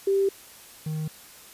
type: tone pair in turn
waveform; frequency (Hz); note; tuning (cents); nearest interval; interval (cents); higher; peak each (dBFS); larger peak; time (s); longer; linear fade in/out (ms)
sine / triangle; 392 / 155.57; G4 / D#3; 0 / 0; octave + major third; 1600; first; -19 / -25; first; 0.07-0.29 / 0.86-1.08; neither; 5
effects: white hiss -48 dBFS RMS until 1.53 s + resampled to 32000 Hz

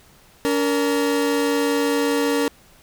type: tone pair together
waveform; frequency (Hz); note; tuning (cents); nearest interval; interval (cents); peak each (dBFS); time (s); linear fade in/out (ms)
40% pulse; 285.6 / 466.2; D4 / A#4; -48 / 0; minor sixth; 848; -20 / -20; 0.45-2.48; 0
effects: pink hiss -52 dBFS RMS until 2.82 s

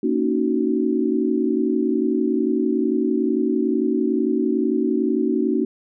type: chord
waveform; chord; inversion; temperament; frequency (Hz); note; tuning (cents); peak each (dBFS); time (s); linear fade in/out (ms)
sine; D# minor seventh; second; just; 233.3 / 280 / 311.1 / 373.4; A#3 / C#4 / D#4 / F#4; +2 / +18 / 0 / +16; -23; 0.03-5.65; 5
effects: none

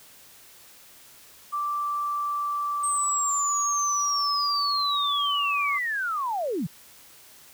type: tone with pitch glide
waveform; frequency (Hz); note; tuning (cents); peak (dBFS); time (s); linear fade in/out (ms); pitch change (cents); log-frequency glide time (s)
sine; 1171 to 1147.6; D6 to D6; -5 to -40; -25; 1.52-5.79; 20; -35; 1.72-5.58
type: linear sweep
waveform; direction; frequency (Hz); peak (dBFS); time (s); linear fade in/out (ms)
sine; down; 8372 to 130.81; -25; 2.83-6.67; 10
effects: white hiss -51 dBFS RMS until 7.53 s

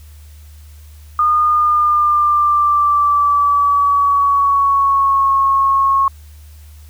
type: tone with pitch glide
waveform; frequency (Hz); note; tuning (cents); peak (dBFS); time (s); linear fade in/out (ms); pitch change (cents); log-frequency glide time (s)
sine; 1220 to 1093.2; D#6 to C#6; -34 to -24; -10; 1.19-6.08; 2; -190; 1.44-5.32
effects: added 75 Hz sine -36 dBFS peak until 6.89 s + white hiss -50 dBFS RMS until 6.89 s

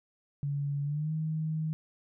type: tone with pitch glide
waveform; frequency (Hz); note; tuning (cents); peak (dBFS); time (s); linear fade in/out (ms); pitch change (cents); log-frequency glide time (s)
sine; 142.5 to 157.2; C#3 to D#3; +48 to +18; -29; 0.43-1.73; 0; +170; 0.83-1.12
effects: none

